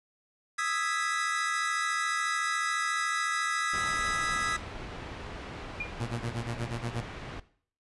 45% pulse chord, E major seventh, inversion third, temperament equal, 1244.5 / 1318.5 / 1661.2 / 1975.5 Hz, D#6 / E6 / G#6 / B6, 0 / 0 / 0 / 0 cents, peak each -34 dBFS, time 0.58-4.57 s, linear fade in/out 10 ms
pink low-pass noise, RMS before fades -41 dBFS, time 3.73-7.4 s, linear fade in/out 5 ms, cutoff 2900 Hz, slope 12 dB/octave
sine tone with exponential decay, 2414 Hz, D7, 47 cents sharp, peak -28 dBFS, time 5.8-5.98 s, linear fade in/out 5 ms, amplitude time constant 38 ms
sawtooth tone with tremolo, 117.5 Hz, A#2, 14 cents sharp, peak -26 dBFS, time 6-7.01 s, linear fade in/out 5 ms, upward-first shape sine, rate 8.4 Hz, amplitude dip 95%
effects noise-tail reverb RT60 0.5 s tail -17 dB re dry + resampled to 24000 Hz

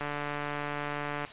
click train, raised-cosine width 0.5 ms, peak -19 dBFS, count 182, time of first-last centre 0.01-1.25 s, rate 146 Hz, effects white hiss -45 dBFS RMS until 1.32 s + resampled to 8000 Hz

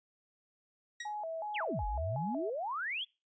sawtooth tone with exponential decay, 1900 Hz, A#6, 33 cents sharp, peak -33 dBFS, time 1-1.15 s, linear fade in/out 5 ms, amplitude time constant 31 ms
sine tone with vibrato, 740 Hz, F#5, in tune, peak -36 dBFS, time 1.05-2.5 s, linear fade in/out 5 ms, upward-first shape square, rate 2.7 Hz, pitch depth 220 cents each way
sine exponential two-way sweep, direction down then up, 3520 to 43.65 to 3520 Hz, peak -34 dBFS, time 1.54-3.05 s, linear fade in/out 20 ms, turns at 1.86 s
effects noise-tail reverb RT60 0.3 s tail -26 dB re dry + resampled to 16000 Hz

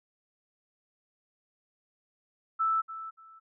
sine tone with echo, 1318.5 Hz, E6, in tune, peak -24 dBFS, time 2.59-2.82 s, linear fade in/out 20 ms, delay 290 ms, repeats 2, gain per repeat -13 dB, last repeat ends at 3.4 s, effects none

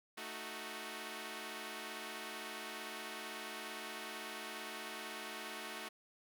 5% pulse chord, D# diminished, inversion second, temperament equal, 220 / 311.1 / 370 Hz, A3 / D#4 / F#4, 0 / 0 / 0 cents, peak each -37 / -38 / -36 dBFS, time 0.17-5.89 s, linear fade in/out 10 ms, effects none

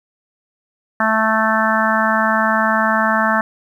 harmonic tone, 220 Hz, A3, in tune, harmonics 1 / 3 / 4 / 5 / 6 / 7 / 8, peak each -21 / -21 / -21 / -21 / -21 / -21 / -21 dBFS, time 1-3.41 s, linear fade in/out 2 ms, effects 8-bit

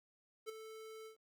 square tone with ADSR envelope, 440 Hz, A4, in tune, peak -40 dBFS, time 0.46-1.17 s, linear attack 32 ms, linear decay 11 ms, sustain -10 dB, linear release 110 ms, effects 13-bit

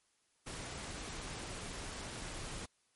pink noise, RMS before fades -44 dBFS, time 0.46-2.66 s, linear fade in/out 10 ms, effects white hiss -75 dBFS RMS until 2.95 s + MP3 48 kbps

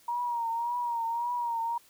sine tone with vibrato, 943 Hz, A#5, 20 cents sharp, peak -28 dBFS, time 0.08-1.78 s, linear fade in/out 5 ms, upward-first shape triangle, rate 1.8 Hz, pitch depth 64 cents each way, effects white hiss -60 dBFS RMS until 1.89 s

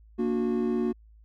triangle chord, Bb augmented, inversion none, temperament just, 233.1 / 291.4 / 364.2 Hz, Bb3 / D4 / F#4, 0 / -13 / -27 cents, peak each -25 / -31 / -26 dBFS, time 0.18-0.93 s, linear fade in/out 20 ms, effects added 54 Hz sine -51 dBFS peak until 1.24 s

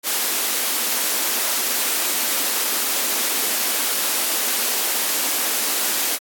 white high-pass noise, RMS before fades -21 dBFS, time 0.03-6.19 s, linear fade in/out 50 ms, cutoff 220 Hz, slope 48 dB/octave, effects AAC 64 kbps

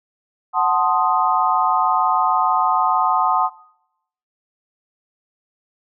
sine chord, F# diminished seventh, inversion none, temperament equal, 740 / 880 / 1046.5 / 1244.5 Hz, F#5 / A5 / C6 / Eb6, 0 / 0 / 0 / 0 cents, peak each -20 dBFS, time 0.53-3.5 s, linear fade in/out 50 ms, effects noise-tail reverb RT60 0.8 s tail -21 dB re dry

